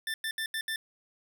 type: tone bursts at uneven times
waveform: 25% pulse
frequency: 1777 Hz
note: A6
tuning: 17 cents sharp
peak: -27 dBFS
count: 5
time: 0.07-0.14 / 0.24-0.31 / 0.38-0.46 / 0.54-0.61 / 0.68-0.76 s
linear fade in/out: 2 ms
effects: none